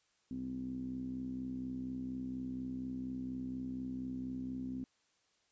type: tone with low-pass filter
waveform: 10% pulse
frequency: 64.2 Hz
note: C2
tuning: 32 cents flat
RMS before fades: -41 dBFS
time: 0.31-4.84 s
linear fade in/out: 0 ms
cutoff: 250 Hz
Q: 8.6
effects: white hiss -75 dBFS RMS until 5.51 s + resampled to 16000 Hz